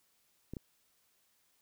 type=clicks; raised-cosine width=3 ms; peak=-28 dBFS; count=2; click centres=0.536 / 0.568 s; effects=white hiss -73 dBFS RMS until 1.61 s